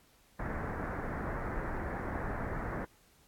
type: low-pass noise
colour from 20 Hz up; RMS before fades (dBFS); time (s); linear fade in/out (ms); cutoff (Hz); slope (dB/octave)
pink; -37; 0.39-2.85; 5; 1900; 48
effects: pink hiss -65 dBFS RMS until 3.27 s + AAC 64 kbps